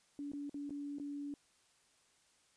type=tone with dropouts; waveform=sine; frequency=286.7 Hz; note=D4; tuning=42 cents flat; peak=-40 dBFS; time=0.19-1.34 s; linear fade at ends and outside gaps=1 ms; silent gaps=0.318-0.334 / 0.495-0.543 / 0.695-0.706 / 0.985-0.998 s; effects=white hiss -71 dBFS RMS until 2.56 s + resampled to 22050 Hz